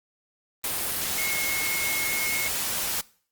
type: tone in noise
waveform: sine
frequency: 2170 Hz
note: C#7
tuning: 37 cents flat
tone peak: -28 dBFS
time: 1.18-2.48 s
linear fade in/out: 2 ms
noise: white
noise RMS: -28 dBFS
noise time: 0.64-3.01 s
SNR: -3 dB
effects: noise-tail reverb RT60 0.5 s tail -22 dB re dry + Opus 32 kbps